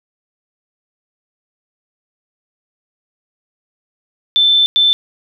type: tone bursts at uneven times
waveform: sine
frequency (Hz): 3536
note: A7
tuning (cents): +8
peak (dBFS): -8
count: 2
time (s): 4.36-4.66 / 4.76-4.93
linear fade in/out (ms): 0
effects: none